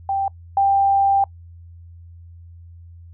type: tone pair in turn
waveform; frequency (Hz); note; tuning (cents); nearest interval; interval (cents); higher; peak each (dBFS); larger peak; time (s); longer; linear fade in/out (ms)
sine; 785 / 790; G5 / G5; +2 / +13; unison; 11; second; -18 / -13; second; 0.09-0.28 / 0.57-1.24; second; 2
effects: noise-tail reverb RT60 0.1 s tail -25 dB re dry + added 85 Hz sine -39 dBFS peak until 3.13 s